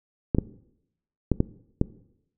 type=clicks; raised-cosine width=3 ms; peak=-7 dBFS; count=5; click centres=0.348 / 0.385 / 1.317 / 1.404 / 1.814 s; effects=noise-tail reverb RT60 0.8 s tail -19 dB re dry